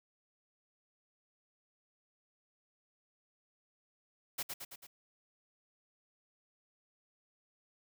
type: noise with echo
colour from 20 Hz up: white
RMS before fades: -37 dBFS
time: 4.38-4.43 s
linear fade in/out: 10 ms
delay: 110 ms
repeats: 4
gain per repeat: -4 dB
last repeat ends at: 4.87 s
effects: none